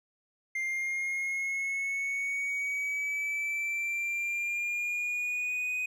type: linear sweep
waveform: triangle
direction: up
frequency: 2100 to 2500 Hz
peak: -28 dBFS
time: 0.55-5.86 s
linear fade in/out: 5 ms
effects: none